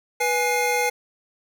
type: tone cluster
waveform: square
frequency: 490.4 / 832 / 2119 Hz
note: B4 / G#5 / C7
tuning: -12 / +3 / +21 cents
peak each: -25 dBFS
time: 0.2-0.9 s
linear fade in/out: 10 ms
effects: none